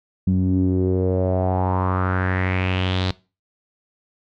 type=tone with low-pass filter sweep; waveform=sawtooth; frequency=92.6 Hz; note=F#2; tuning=2 cents sharp; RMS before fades=-20 dBFS; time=0.27-3.11 s; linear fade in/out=0 ms; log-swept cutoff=200 to 4100 Hz; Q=4.5; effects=noise-tail reverb RT60 0.3 s tail -20 dB re dry